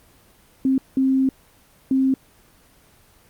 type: tone bursts at uneven times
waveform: sine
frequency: 265.2 Hz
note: C4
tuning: 23 cents sharp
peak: -15 dBFS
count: 3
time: 0.65-0.78 / 0.97-1.29 / 1.91-2.14 s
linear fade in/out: 2 ms
effects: pink hiss -54 dBFS RMS until 3.29 s + Opus 24 kbps